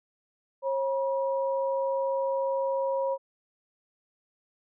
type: tone pair together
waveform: sine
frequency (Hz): 541.4 / 963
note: C#5 / B5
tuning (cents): -41 / -44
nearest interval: minor seventh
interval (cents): 997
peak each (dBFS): -26 / -32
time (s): 0.62-3.18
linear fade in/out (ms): 50
effects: none